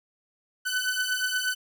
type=beating tone pair; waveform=sawtooth; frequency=1500 / 1508.4 Hz; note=F#6 / F#6; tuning=+23 / +33 cents; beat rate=8.4 Hz; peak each=-25 dBFS; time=0.65-1.55 s; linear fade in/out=20 ms; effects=none